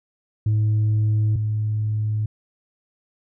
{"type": "tone pair in turn", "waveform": "sine", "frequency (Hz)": [107.3, 107.3], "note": ["A2", "A2"], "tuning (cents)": [-43, -43], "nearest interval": "unison", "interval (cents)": 0, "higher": "neither", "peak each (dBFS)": [-14, -19], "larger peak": "first", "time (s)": [[0.46, 1.36], [1.36, 2.26]], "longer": "neither", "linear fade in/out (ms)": 5, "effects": ["tanh soft clip ceiling -15 dBFS"]}